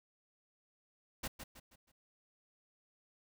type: noise with echo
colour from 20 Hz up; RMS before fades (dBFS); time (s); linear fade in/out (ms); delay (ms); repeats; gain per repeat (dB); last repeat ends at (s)
pink; -39; 1.23-1.28; 10; 160; 4; -8; 1.92
effects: none